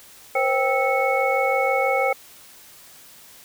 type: tone cluster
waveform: sine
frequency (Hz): 486.9 / 533 / 785 / 1310 / 2204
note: B4 / C5 / G5 / E6 / C#7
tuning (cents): -25 / +32 / +2 / -11 / -11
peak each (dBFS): -28 / -22 / -23 / -29 / -24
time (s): 0.35-2.13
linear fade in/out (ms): 5
effects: white hiss -47 dBFS RMS until 3.44 s